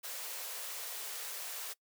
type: high-pass noise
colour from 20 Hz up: white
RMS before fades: -42 dBFS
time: 0.03-1.74 s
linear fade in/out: 20 ms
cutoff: 400 Hz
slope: 96 dB/octave
effects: noise-tail reverb RT60 0.1 s tail -22 dB re dry